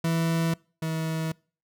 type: tone pair in turn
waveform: 40% pulse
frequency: 164.81 / 160.58 Hz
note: E3 / E3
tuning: 0 / -45 cents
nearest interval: unison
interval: 45 cents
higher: first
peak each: -22 / -26 dBFS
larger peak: first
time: 0.04-0.54 / 0.82-1.32 s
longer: neither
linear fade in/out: 5 ms
effects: noise-tail reverb RT60 0.4 s tail -25 dB re dry